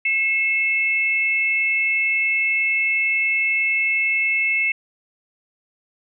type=tone pair together; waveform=sine; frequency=2168 / 2637 Hz; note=C#7 / E7; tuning=-39 / 0 cents; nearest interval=minor third; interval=339 cents; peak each=-19 / -21 dBFS; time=0.05-4.72 s; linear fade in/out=5 ms; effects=none